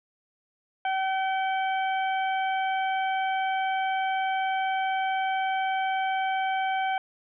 harmonic tone with a mistuned harmonic, 764 Hz, G5, 45 cents flat, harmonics 1 / 2 / 3 / 4, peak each -25 / -33 / -36 / -40 dBFS, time 0.85-6.98 s, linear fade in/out 2 ms, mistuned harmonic 4, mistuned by +38 cents, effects none

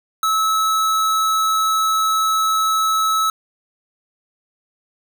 square tone, 1299 Hz, E6, 26 cents flat, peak -16 dBFS, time 0.23-3.3 s, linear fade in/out 2 ms, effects none

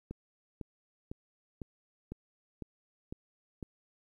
click train, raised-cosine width 3 ms, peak -27 dBFS, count 8, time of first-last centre 0.11-3.628 s, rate 1.99 Hz, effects 11-bit

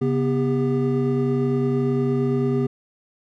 triangle tone cluster, 135.9 / 246.3 / 398.9 Hz, C#3 / B3 / G4, -34 / -5 / +30 cents, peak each -21 dBFS, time 0.01-2.67 s, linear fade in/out 10 ms, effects none

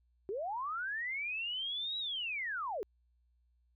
sine linear two-way sweep, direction up then down, 362.6 to 3897 to 362.6 Hz, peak -35 dBFS, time 0.29-2.83 s, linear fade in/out 0 ms, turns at 1.98 s, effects added 60 Hz sine -69 dBFS peak until 3.75 s

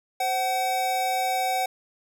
square tone pair together, 520 / 753 Hz, C5 / F#5, -11 / +30 cents, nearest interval tritone, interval 641 cents, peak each -34 / -24 dBFS, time 0.2-1.66 s, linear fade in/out 5 ms, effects none

